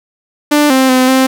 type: tone with pitch steps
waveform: sawtooth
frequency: 295.5 / 262.7 / 256.5 / 262.3 Hz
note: D4 / C4 / C4 / C4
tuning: +11 / +7 / -34 / +4 cents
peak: -3 dBFS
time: 0.51-1.27 s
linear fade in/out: 10 ms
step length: 190 ms
effects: none